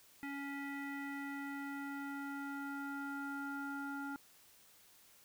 square tone with low-pass filter sweep, 280 Hz, C#4, 18 cents sharp, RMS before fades -43 dBFS, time 0.23-4.16 s, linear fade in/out 0 ms, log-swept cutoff 2100 to 1300 Hz, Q 4.6, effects white hiss -64 dBFS RMS until 5.24 s

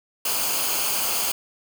white noise with comb filter, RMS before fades -24 dBFS, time 0.25-1.32 s, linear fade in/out 5 ms, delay 0.53 ms, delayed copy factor -0.6, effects none

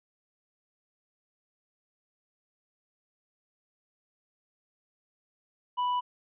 sine tone with tanh clipping, 987.8 Hz, B5, in tune, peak -27 dBFS, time 5.77-6.01 s, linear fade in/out 20 ms, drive 6 dB, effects resampled to 8000 Hz

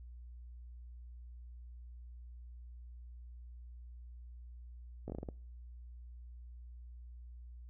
slowing click train, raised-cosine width 2 ms, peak -28 dBFS, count 7, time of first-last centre 5.08-5.288 s, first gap 18 ms, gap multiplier 1.26, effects noise-tail reverb RT60 0.5 s tail -25 dB re dry + added 60 Hz sine -48 dBFS peak until 7.69 s

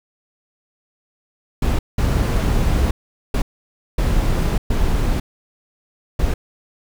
brown noise bursts at uneven times, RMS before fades -17 dBFS, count 6, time 1.62-1.79 / 1.98-2.91 / 3.34-3.42 / 3.98-4.58 / 4.7-5.2 / 6.19-6.34 s, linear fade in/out 5 ms, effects none

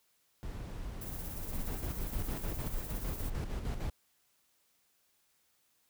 brown noise, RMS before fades -41 dBFS, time 0.43-3.88 s, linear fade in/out 0 ms
violet noise with tremolo, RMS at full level -44 dBFS, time 1.01-3.3 s, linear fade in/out 5 ms, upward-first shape triangle, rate 17 Hz, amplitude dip 50%
brown noise bursts, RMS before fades -37 dBFS, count 16, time 1.52-3.9 s, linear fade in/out 5 ms, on 100 ms, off 52 ms
effects white hiss -73 dBFS RMS until 5.89 s

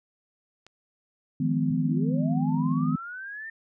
click, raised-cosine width 0.2 ms, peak -31 dBFS, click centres 0.666 s
sine chord, F half-diminished seventh, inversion third, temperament just, 157.15 / 174.61 / 209.5 / 251.4 Hz, Eb3 / F3 / Ab3 / Cb4, +18 / 0 / +15 / +31 cents, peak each -26 / -31 / -31 / -26 dBFS, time 1.4-2.96 s, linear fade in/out 5 ms
sine linear sweep, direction up, 103.83 to 1824 Hz, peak -35 dBFS, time 1.7-3.5 s, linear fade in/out 5 ms
effects none

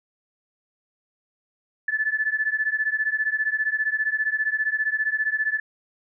sine beating tone pair, 1733 / 1748 Hz, A6 / A6, -27 / -12 cents, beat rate 15 Hz, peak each -24 / -25 dBFS, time 1.88-5.6 s, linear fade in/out 5 ms, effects none

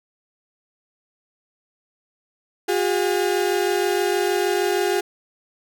35% pulse tone pair together, 359.5 / 405.9 Hz, F#4 / G#4, -50 / -40 cents, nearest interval major second, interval 210 cents, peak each -20 dBFS, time 2.68-5.01 s, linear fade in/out 10 ms, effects none

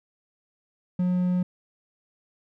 triangle tone, 180.4 Hz, F#3, 44 cents flat, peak -19 dBFS, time 0.99-1.43 s, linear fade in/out 5 ms, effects none

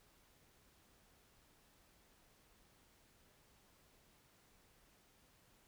silence, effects pink hiss -70 dBFS RMS until 5.67 s

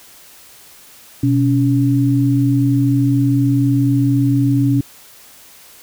sine tone pair together, 125.2 / 281.1 Hz, B2 / C#4, +24 / +24 cents, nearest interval octave + major second, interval 1400 cents, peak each -14 dBFS, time 1.23-4.81 s, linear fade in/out 5 ms, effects white hiss -43 dBFS RMS until 5.82 s

